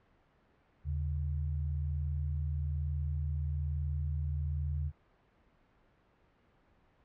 sine tone pair together, 78.2 / 139.34 Hz, D#2 / C#3, +9 / +9 cents, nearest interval minor seventh, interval 1000 cents, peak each -32 / -38 dBFS, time 0.84-4.92 s, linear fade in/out 50 ms, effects pink hiss -68 dBFS RMS until 7.04 s + low-pass 2000 Hz 12 dB/octave

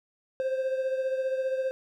triangle beating tone pair, 523.3 / 538.3 Hz, C5 / C5, 0 / +49 cents, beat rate 15 Hz, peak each -25 / -33 dBFS, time 0.4-1.71 s, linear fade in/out 0 ms, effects none

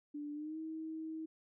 sine tone with pitch glide, 293.7 to 318.4 Hz, D4 to D#4, 0 to +40 cents, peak -40 dBFS, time 0.14-1.26 s, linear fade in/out 10 ms, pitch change +140 cents, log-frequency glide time 0.33-0.58 s, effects none

